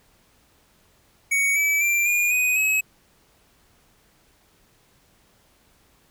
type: tone with pitch steps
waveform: square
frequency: 2237 / 2299 / 2362 / 2427 / 2494 / 2562 Hz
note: C#7 / D7 / D7 / D#7 / D#7 / E7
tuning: +15 / -37 / +9 / -44 / +3 / -50 cents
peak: -19 dBFS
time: 1.31-2.81 s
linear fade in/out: 10 ms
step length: 250 ms
effects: pink hiss -60 dBFS RMS until 6.1 s